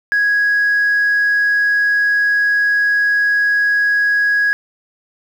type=tone; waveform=sine; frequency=1660 Hz; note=G#6; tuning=1 cent flat; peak=-10 dBFS; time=0.12-4.53 s; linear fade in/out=0 ms; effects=tanh soft clip ceiling -9 dBFS + 7-bit